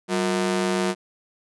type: ring-modulated tone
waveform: sawtooth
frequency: 276.1 Hz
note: C#4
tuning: 7 cents flat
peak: -14 dBFS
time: 0.08-0.95 s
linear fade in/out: 50 ms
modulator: 84.5 Hz
effects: resampled to 24000 Hz